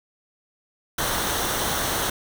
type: noise with comb filter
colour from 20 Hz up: pink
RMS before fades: -25 dBFS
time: 0.98-2.1 s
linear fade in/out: 5 ms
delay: 0.41 ms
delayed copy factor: -0.5
effects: none